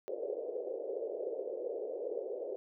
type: band-pass noise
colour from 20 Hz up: pink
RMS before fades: -39 dBFS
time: 0.08-2.56 s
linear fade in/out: 0 ms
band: 410 to 550 Hz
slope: 48 dB/octave
effects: none